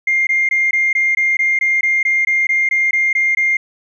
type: tone bursts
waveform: sine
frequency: 2113 Hz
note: C7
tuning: 16 cents sharp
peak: -11 dBFS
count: 16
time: 0.07-3.57 s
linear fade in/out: 5 ms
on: 200 ms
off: 20 ms
effects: tanh soft clip ceiling -7 dBFS